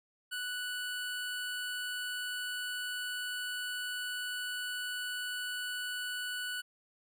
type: tone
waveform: 25% pulse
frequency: 1481 Hz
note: F#6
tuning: 1 cent sharp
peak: -32 dBFS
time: 0.31-6.62 s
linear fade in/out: 20 ms
effects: none